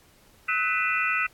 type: tone cluster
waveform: sine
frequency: 1289 / 1491 / 1992 / 2444 / 2674 Hz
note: E6 / F#6 / B6 / D#7 / E7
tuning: -39 / +13 / +14 / -32 / +24 cents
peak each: -29 dBFS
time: 0.48-1.27 s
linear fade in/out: 10 ms
effects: pink hiss -58 dBFS RMS until 1.33 s + AAC 64 kbps